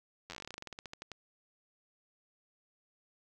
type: slowing click train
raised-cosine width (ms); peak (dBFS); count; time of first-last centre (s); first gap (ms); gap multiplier
0.2; -26; 22; 0.3-1.117; 10; 1.12
effects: none